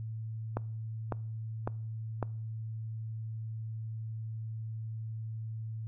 click train, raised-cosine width 1 ms, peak -18 dBFS, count 4, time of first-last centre 0.57-2.227 s, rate 1.81 Hz, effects noise-tail reverb RT60 0.6 s tail -24 dB re dry + added 111 Hz sine -36 dBFS peak until 5.87 s

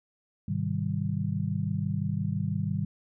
sine chord, Ab major seventh, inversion none, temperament just, 103.83 / 129.78 / 155.74 / 194.67 Hz, Ab2 / C3 / Eb3 / G3, 0 / -14 / +2 / -12 cents, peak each -32 / -35 / -31 / -32 dBFS, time 0.48-2.85 s, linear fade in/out 5 ms, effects none

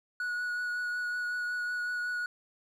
triangle tone with vibrato, 1462 Hz, F#6, 21 cents flat, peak -29 dBFS, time 0.2-2.26 s, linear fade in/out 2 ms, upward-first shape triangle, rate 5.4 Hz, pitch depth 16 cents each way, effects none

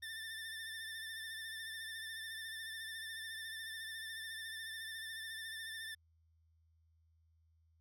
25% pulse tone with vibrato, 1785 Hz, A6, 24 cents sharp, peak -40 dBFS, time 0.02-5.95 s, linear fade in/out 10 ms, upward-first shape sine, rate 14 Hz, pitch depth 37 cents each way, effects added 81 Hz sine -69 dBFS peak until 7.8 s

